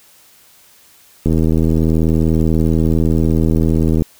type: click train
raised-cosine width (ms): 3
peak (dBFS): -3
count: 223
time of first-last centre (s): 1.26-4.021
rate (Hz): 80.4
effects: white hiss -48 dBFS RMS until 4.19 s